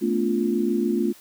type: chord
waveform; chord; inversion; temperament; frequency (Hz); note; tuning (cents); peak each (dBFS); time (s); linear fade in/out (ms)
sine; B half-diminished seventh; third; equal with one note detuned; 220 / 246.9 / 287 / 349.2; A3 / B3 / D4 / F4; 0 / 0 / -40 / 0; -24 / -27 / -28 / -24; 0.01-1.13; 20
effects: white hiss -50 dBFS RMS until 1.2 s